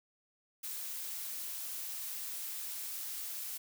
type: noise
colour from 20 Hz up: blue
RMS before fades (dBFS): -41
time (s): 0.63-3.58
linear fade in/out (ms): 10
effects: none